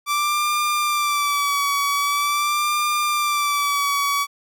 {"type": "tone with vibrato", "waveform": "sawtooth", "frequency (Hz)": 1165, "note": "D6", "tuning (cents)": -14, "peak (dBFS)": -15, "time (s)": [0.06, 4.27], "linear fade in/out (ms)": 50, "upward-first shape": "sine", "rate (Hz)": 0.44, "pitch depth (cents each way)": 48, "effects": []}